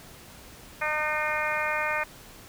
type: harmonic tone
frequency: 304.5 Hz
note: D#4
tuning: 37 cents flat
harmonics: 2 / 3 / 4 / 5 / 6 / 7 / 8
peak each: -33 / -33 / -33 / -33 / -33 / -33 / -33 dBFS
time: 0.81-2.04 s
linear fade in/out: 10 ms
effects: pink hiss -48 dBFS RMS until 2.48 s